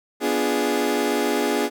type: chord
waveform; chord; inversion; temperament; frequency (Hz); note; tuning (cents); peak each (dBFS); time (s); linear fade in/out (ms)
30% pulse; B diminished seventh; none; equal; 246.9 / 293.7 / 349.2 / 415.3; B3 / D4 / F4 / Ab4; 0 / 0 / 0 / 0; -24 / -23 / -25 / -21; 0.2-1.7; 50
effects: none